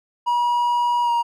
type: tone with pitch glide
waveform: triangle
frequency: 962 to 944.4 Hz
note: B5 to A#5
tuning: -46 to +22 cents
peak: -15 dBFS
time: 0.26-1.23 s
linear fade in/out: 20 ms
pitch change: -32 cents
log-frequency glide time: 1.03-1.11 s
effects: none